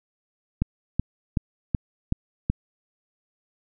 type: click train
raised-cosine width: 5 ms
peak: -9 dBFS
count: 6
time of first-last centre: 0.62-2.5 s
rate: 2.66 Hz
effects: none